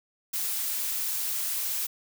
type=noise; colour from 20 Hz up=blue; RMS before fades=-30 dBFS; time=0.33-1.87 s; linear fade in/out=10 ms; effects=none